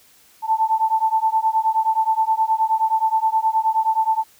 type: beating tone pair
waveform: sine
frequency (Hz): 880 / 889.5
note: A5 / A5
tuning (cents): 0 / +19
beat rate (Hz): 9.5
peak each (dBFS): -19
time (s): 0.42-4.24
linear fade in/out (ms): 50
effects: white hiss -53 dBFS RMS until 4.39 s